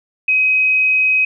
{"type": "tone", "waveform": "sine", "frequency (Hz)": 2529, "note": "D#7", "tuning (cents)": 28, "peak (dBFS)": -11, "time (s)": [0.28, 1.25], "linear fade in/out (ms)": 5, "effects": []}